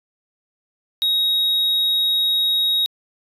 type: tone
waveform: sine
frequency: 3780 Hz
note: A#7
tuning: 23 cents sharp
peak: -13 dBFS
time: 1.02-2.86 s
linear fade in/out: 0 ms
effects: tanh soft clip ceiling -15 dBFS